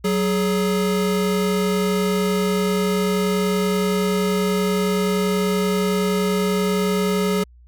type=tone pair together; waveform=square; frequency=187.04 / 419.6 Hz; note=F#3 / G#4; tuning=+19 / +18 cents; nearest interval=octave + major second; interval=1399 cents; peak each=-21 / -22 dBFS; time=0.04-7.44 s; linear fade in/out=10 ms; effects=added 60 Hz sine -45 dBFS peak until 7.67 s